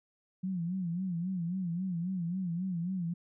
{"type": "tone with vibrato", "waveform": "sine", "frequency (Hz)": 178.3, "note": "F3", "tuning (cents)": 36, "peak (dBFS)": -31, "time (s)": [0.43, 3.14], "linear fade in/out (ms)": 10, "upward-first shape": "sine", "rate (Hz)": 3.7, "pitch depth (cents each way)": 120, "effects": []}